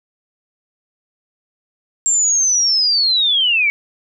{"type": "linear sweep", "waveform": "sine", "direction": "down", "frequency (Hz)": [7459, 2217], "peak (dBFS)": -12, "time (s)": [2.06, 3.7], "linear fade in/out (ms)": 0, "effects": []}